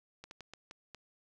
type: slowing click train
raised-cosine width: 0.2 ms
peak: -30 dBFS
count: 6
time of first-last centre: 0.24-0.947 s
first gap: 71 ms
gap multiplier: 1.35
effects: none